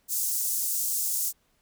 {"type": "high-pass noise", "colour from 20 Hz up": "pink", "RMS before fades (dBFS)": -28, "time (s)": [0.08, 1.33], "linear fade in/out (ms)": 50, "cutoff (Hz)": 6800, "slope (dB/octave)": 24, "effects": ["pink hiss -69 dBFS RMS until 1.61 s"]}